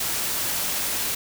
white noise, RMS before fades -26 dBFS, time 0-1.15 s, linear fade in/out 5 ms, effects none

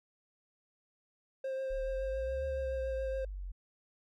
triangle tone with vibrato, 530 Hz, C5, 22 cents sharp, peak -32 dBFS, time 1.44-3.25 s, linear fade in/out 5 ms, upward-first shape triangle, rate 7.1 Hz, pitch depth 15 cents each way
sine exponential two-way sweep, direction up then down, 33.86 to 73.42 to 44.26 Hz, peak -38 dBFS, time 1.7-3.52 s, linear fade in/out 10 ms, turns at 2.44 s
effects none

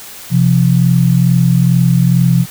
sine tone pair together, 130 / 172.27 Hz, C3 / F3, -11 / -23 cents, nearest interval perfect fourth, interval 488 cents, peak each -10 dBFS, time 0.3-2.46 s, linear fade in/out 50 ms, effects white hiss -32 dBFS RMS until 2.5 s

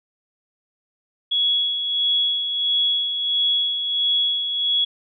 sine tone with tremolo, 3354 Hz, G#7, 16 cents sharp, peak -16 dBFS, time 1.31-4.85 s, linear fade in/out 10 ms, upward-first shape sine, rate 1.5 Hz, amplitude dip 50%, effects none

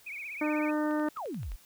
sine tone with vibrato, 2349 Hz, D7, in tune, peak -37 dBFS, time 0.06-0.71 s, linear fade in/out 10 ms, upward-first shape triangle, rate 16 Hz, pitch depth 160 cents each way
harmonic tone, 302.6 Hz, D#4, 48 cents flat, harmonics 1 / 2 / 3 / 4 / 5 / 6, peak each -28 / -34 / -38 / -40 / -42 / -44 dBFS, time 0.41-1.09 s, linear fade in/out 5 ms
click train, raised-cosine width 0.3 ms, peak -35 dBFS, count 8, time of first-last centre 0.91-1.519 s, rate 11.5 Hz
sine exponential sweep, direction down, 1408 to 31 Hz, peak -34 dBFS, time 1.16-1.56 s, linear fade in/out 10 ms
effects white hiss -59 dBFS RMS until 1.65 s

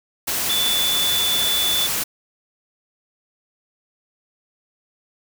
sine tone in noise, 3480 Hz, A7, 20 cents flat, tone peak -19 dBFS, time 0.49-1.87 s, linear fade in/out 10 ms, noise white, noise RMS -23 dBFS, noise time 0.27-2.04 s, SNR +1 dB, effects none

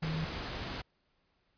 sine tone in noise, 159.7 Hz, D#3, 45 cents sharp, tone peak -32 dBFS, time 0.02-0.25 s, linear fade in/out 10 ms, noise pink, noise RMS -39 dBFS, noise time 0.02-0.82 s, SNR +4 dB, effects pink hiss -75 dBFS RMS until 1.57 s + resampled to 11025 Hz

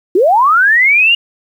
sine linear sweep, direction up, 329.2 to 2865 Hz, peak -6 dBFS, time 0.15-1.15 s, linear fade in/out 5 ms, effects 7-bit

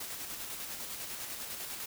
white noise with tremolo, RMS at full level -40 dBFS, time 0-1.86 s, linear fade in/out 5 ms, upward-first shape square, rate 10 Hz, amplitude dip 30%, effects none

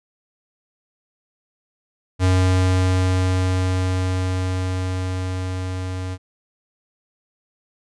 square tone with level ramp, 92.5 Hz, F#2, in tune, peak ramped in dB -14 to -26 dBFS, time 2.19-6.18 s, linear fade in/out 50 ms, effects resampled to 22050 Hz

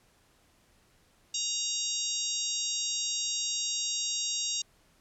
harmonic tone, 940 Hz, A#5, 14 cents sharp, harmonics 3 / 4 / 5 / 6 / 7 / 8, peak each -40 / -35 / -39 / -36 / -35 / -37 dBFS, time 1.34-4.62 s, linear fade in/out 5 ms, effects pink hiss -65 dBFS RMS until 5 s + low-pass 12000 Hz 12 dB/octave

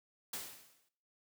white noise with exponential decay, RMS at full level -39 dBFS, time 0.33-0.89 s, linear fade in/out 5 ms, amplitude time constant 120 ms, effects noise-tail reverb RT60 0.6 s tail -18 dB re dry + high-pass 100 Hz 12 dB/octave

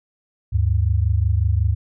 sine tone pair together, 75.4 / 100.87 Hz, D2 / G2, +46 / +50 cents, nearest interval perfect fourth, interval 504 cents, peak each -18 dBFS, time 0.52-1.75 s, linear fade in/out 20 ms, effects none

